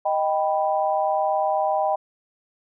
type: chord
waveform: sine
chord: Eb augmented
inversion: none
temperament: equal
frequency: 622.3 / 784 / 987.8 Hz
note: Eb5 / G5 / B5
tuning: 0 / 0 / 0 cents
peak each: -23 / -22 / -28 dBFS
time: 0.05-1.96 s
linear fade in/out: 10 ms
effects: none